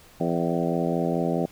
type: harmonic tone with a mistuned harmonic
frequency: 84.7 Hz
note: E2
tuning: 48 cents sharp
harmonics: 2 / 3 / 4 / 5 / 6 / 7 / 8 / 9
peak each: -27 / -29 / -30 / -31 / -32 / -32 / -33 / -34 dBFS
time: 0.2-1.46 s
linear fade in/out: 5 ms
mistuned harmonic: 8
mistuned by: -27 cents
effects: pink hiss -52 dBFS RMS until 1.51 s